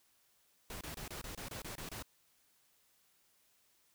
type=noise bursts; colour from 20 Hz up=pink; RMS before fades=-45 dBFS; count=10; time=0.7-2.025 s; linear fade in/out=2 ms; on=110 ms; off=25 ms; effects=white hiss -72 dBFS RMS until 3.94 s